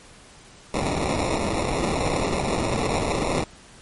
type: noise with sample-and-hold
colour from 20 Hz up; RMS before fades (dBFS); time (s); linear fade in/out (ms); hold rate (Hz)
violet; -24; 0.74-3.44; 2; 1575
effects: pink hiss -48 dBFS RMS until 3.81 s + MP3 48 kbps